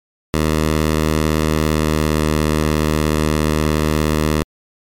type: tone with pitch glide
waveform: 10% pulse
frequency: 77.78 to 76.89 Hz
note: D#2 to D#2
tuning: 0 to -20 cents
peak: -6 dBFS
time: 0.34-4.43 s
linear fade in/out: 0 ms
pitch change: -20 cents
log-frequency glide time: 1.52-2.29 s
effects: MP3 96 kbps